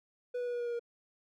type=tone with pitch steps; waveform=triangle; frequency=492.1 / 488.7 / 485.3 / 482 / 478.6 / 475.3 / 472.1 Hz; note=B4 / B4 / B4 / B4 / A#4 / A#4 / A#4; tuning=-6 / -18 / -30 / -42 / +46 / +34 / +22 cents; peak=-31 dBFS; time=0.34-0.795 s; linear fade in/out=10 ms; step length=65 ms; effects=none